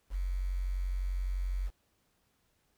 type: tone with quantisation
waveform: sine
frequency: 45.85 Hz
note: F#1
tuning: 15 cents flat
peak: -30 dBFS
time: 0.1-1.71 s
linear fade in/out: 50 ms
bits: 9
effects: pink hiss -74 dBFS RMS until 2.77 s